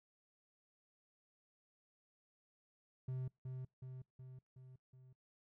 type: tone with echo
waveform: triangle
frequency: 129 Hz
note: C3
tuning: 24 cents flat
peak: -37 dBFS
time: 3.08-3.28 s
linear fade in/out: 5 ms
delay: 370 ms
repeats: 5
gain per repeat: -4 dB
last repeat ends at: 5.13 s
effects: noise-tail reverb RT60 0.2 s tail -26 dB re dry